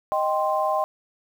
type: chord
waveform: sine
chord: C minor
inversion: first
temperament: equal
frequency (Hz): 622.3 / 784 / 1046.5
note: Eb5 / G5 / C6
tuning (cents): 0 / 0 / 0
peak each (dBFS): -24 / -25 / -25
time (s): 0.12-0.84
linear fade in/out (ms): 0
effects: 8-bit